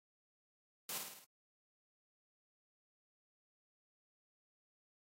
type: noise with echo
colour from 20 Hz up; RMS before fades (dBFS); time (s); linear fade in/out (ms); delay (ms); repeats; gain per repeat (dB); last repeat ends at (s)
white; -42; 0.89-0.98; 2; 53; 5; -4; 1.245
effects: high-pass 150 Hz 12 dB/octave + AAC 48 kbps